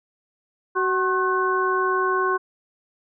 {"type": "harmonic tone with a mistuned harmonic", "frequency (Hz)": 375.4, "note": "F#4", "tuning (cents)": 25, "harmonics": [1, 2, 3, 4], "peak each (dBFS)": [-23, -33, -22, -26], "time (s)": [0.75, 2.38], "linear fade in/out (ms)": 20, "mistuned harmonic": 3, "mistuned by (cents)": -74, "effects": []}